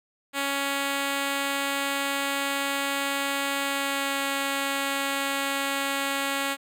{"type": "tone with pitch glide", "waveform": "5% pulse", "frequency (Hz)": [278.3, 276.5], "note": ["C#4", "C#4"], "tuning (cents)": [7, -4], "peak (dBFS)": -14, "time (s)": [0.33, 6.57], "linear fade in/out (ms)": 50, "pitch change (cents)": -11, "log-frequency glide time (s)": [3.58, 4.22], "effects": []}